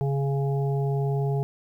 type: harmonic tone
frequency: 138.59 Hz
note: C#3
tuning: in tune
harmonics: 1 / 3 / 5 / 6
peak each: -23 / -30 / -37 / -39 dBFS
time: 0.01-1.43 s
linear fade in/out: 0 ms
effects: 10-bit